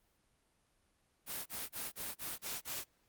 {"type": "noise bursts", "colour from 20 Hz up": "white", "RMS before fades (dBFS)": -41, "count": 7, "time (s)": [1.26, 2.846], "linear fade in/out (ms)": 50, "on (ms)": 200, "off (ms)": 31, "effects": ["pink hiss -75 dBFS RMS until 3.08 s", "Opus 32 kbps"]}